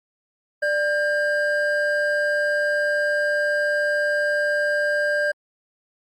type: tone pair together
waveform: triangle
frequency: 591 / 1600.3 Hz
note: D5 / G6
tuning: +11 / +35 cents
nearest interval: octave + perfect fourth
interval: 1724 cents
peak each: -20 dBFS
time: 0.62-5.32 s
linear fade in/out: 10 ms
effects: Opus 48 kbps